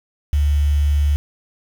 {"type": "tone with quantisation", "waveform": "sine", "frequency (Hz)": 72.6, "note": "D2", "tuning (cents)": -19, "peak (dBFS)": -13, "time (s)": [0.33, 1.16], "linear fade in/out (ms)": 0, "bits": 6, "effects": []}